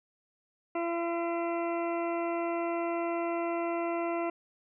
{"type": "harmonic tone", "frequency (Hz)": 339.3, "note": "F4", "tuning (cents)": -50, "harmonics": [1, 2, 3, 4, 6, 7, 8], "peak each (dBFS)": [-32, -33, -39, -42, -45, -48, -47], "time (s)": [0.75, 4.3], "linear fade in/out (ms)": 5, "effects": []}